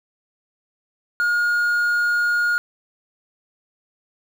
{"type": "tone", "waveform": "triangle", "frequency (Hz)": 1430, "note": "F6", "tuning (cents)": 41, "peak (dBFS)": -15, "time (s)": [1.2, 2.58], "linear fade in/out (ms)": 0, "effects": ["7-bit"]}